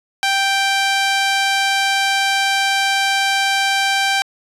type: tone with band-pass filter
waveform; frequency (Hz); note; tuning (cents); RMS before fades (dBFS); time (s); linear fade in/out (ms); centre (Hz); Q
sawtooth; 784; G5; 0; -17; 0.23-4.22; 0; 3000; 0.61
effects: resampled to 32000 Hz